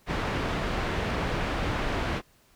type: low-pass noise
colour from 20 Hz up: pink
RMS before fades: -29 dBFS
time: 0.06-2.22 s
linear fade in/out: 50 ms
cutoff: 2600 Hz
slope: 12 dB/octave
effects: pink hiss -62 dBFS RMS until 2.55 s